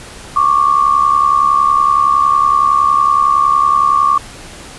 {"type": "tone pair together", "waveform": "sine", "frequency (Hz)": [1103.9, 1174.7], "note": ["C#6", "D6"], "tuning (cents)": [-8, 0], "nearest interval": "minor second", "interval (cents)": 108, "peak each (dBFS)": -11, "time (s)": [0.36, 4.18], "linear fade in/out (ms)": 5, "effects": ["pink hiss -33 dBFS RMS until 4.78 s", "resampled to 24000 Hz"]}